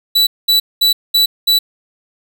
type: tone bursts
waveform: 45% pulse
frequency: 3951 Hz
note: B7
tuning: in tune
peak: -9 dBFS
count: 5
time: 0.15-1.59 s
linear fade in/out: 10 ms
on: 120 ms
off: 210 ms
effects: none